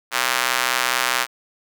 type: tone with high-pass filter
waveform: square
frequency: 62.3 Hz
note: B1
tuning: 16 cents sharp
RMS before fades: -21 dBFS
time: 0.11-1.27 s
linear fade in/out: 50 ms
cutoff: 1300 Hz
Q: 1
effects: none